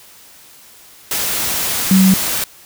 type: tone in noise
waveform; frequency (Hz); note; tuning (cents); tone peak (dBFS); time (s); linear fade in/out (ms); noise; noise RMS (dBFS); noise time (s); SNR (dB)
sine; 190.2; F#3; +48; -7; 1.91-2.14; 2; white; -19; 1.11-2.44; +9
effects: white hiss -43 dBFS RMS until 2.65 s